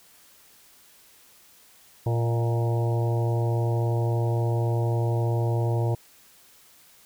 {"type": "harmonic tone with a mistuned harmonic", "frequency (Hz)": 116.5, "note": "A#2", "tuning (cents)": -1, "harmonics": [1, 3, 4, 5, 6, 7, 8], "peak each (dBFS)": [-22, -32, -34, -36, -38, -39, -40], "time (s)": [2.06, 5.95], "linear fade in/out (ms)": 5, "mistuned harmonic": 5, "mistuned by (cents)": 37, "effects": ["white hiss -55 dBFS RMS until 7.05 s"]}